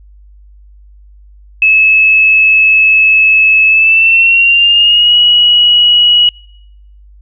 sine tone with pitch glide, 2595 to 2913 Hz, E7 to F#7, -28 to -28 cents, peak -4 dBFS, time 1.62-6.29 s, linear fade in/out 2 ms, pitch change +200 cents, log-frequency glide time 3.67-5.16 s, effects noise-tail reverb RT60 0.8 s tail -26 dB re dry + added 50 Hz sine -36 dBFS peak until 7.21 s

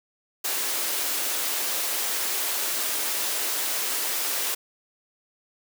white high-pass noise, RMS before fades -27 dBFS, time 0.44-4.55 s, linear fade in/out 10 ms, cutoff 300 Hz, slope 24 dB/octave, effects none

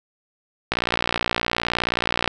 click train, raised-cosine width 0.3 ms, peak -4 dBFS, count 93, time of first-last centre 0.72-2.277 s, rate 59.1 Hz, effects none

